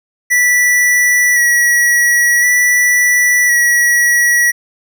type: tone with vibrato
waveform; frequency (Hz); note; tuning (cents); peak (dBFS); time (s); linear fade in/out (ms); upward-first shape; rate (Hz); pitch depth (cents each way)
square; 1943; B6; -29; -9; 0.3-4.52; 20; square; 0.47; 17
effects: none